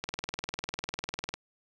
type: click train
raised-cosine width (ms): 0.2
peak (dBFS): -16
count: 27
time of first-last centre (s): 0.04-1.34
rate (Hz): 20
effects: none